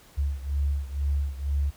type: beating tone pair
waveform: sine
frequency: 70 / 72.1 Hz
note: C#2 / D2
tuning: +18 / -31 cents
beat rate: 2.1 Hz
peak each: -26 / -29 dBFS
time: 0.17-1.71 s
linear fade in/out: 20 ms
effects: pink hiss -54 dBFS RMS until 1.76 s